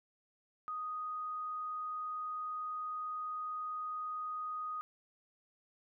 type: tone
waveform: sine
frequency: 1244.5 Hz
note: D#6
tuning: in tune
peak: -37 dBFS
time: 0.68-4.81 s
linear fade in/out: 0 ms
effects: none